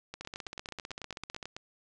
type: two click trains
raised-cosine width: 0.2 ms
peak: -23 / -23 dBFS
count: 20 / 14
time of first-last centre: 0.21-1.428 / 0.14-1.565 s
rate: 15.6 / 9.12 Hz
effects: resampled to 22050 Hz